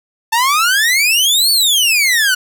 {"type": "exponential two-way sweep", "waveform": "sawtooth", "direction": "up then down", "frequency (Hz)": [880, 4535, 1446], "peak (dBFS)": -7, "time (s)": [0.32, 2.35], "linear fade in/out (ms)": 10, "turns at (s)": 1.51, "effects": []}